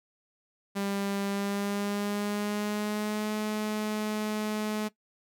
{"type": "tone with pitch glide", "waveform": "sawtooth", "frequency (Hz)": [199, 213.3], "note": ["G3", "G#3"], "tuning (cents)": [26, 46], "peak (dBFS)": -25, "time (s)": [0.75, 4.89], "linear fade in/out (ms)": 20, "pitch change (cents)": 120, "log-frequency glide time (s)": [1.27, 3.33], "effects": ["noise-tail reverb RT60 0.1 s tail -18 dB re dry"]}